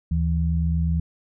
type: tone pair together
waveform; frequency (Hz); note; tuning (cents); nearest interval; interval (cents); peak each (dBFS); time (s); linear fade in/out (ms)
sine; 76.51 / 164.81; D#2 / E3; -29 / 0; octave + minor second; 1329; -21 / -23; 0.11-1; 5
effects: none